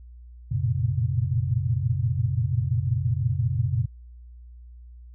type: tone cluster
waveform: sine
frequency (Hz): 90.7 / 114.3 / 120.1 / 135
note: F#2 / A#2 / B2 / C#3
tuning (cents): -34 / -34 / -48 / -45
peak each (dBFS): -27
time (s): 0.51-3.86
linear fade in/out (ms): 10
effects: added 60 Hz sine -42 dBFS peak until 5.14 s